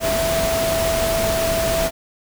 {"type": "tone in noise", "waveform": "sine", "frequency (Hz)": 659.3, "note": "E5", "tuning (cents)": 0, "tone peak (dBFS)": -19, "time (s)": [0, 1.91], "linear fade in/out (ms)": 50, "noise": "pink", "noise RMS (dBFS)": -23, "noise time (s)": [0, 1.91], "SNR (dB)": 1, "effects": []}